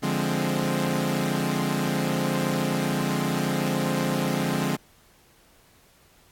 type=chord; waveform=sawtooth; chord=D half-diminished seventh; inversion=none; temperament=equal; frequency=146.83 / 174.61 / 207.7 / 261.6 Hz; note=D3 / F3 / Ab3 / C4; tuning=0 / 0 / 0 / 0 cents; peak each=-25 dBFS; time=0.02-4.77 s; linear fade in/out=20 ms; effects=pink hiss -58 dBFS RMS until 6.31 s + AAC 64 kbps